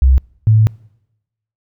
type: tone pair in turn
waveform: sine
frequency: 65.4 / 109.26 Hz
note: C2 / A2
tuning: 0 / -12 cents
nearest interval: major sixth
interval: 888 cents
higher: second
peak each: -6 dBFS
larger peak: neither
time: 0.02-0.18 / 0.47-0.67 s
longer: second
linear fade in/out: 0 ms
effects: noise-tail reverb RT60 0.9 s tail -25 dB re dry